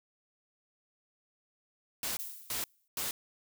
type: noise bursts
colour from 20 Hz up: white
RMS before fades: -35 dBFS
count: 3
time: 2.03-3.11 s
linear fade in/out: 2 ms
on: 140 ms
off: 330 ms
type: noise with exponential decay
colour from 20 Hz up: violet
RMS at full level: -38 dBFS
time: 2.19-2.88 s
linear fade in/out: 1 ms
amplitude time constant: 150 ms
effects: none